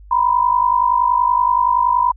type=tone pair together; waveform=sine; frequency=960 / 1010.6 Hz; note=B5 / B5; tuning=-49 / +40 cents; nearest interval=minor second; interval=89 cents; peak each=-15 dBFS; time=0.11-2.12 s; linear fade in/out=5 ms; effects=added 50 Hz sine -38 dBFS peak until 2.16 s